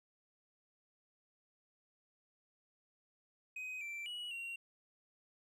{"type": "tone with pitch steps", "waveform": "triangle", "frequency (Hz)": [2514, 2345, 2922, 2751], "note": ["D#7", "D7", "F#7", "F7"], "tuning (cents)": [17, -3, -22, -27], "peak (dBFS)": -40, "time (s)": [3.56, 4.56], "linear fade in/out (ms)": 5, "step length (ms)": 250, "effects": []}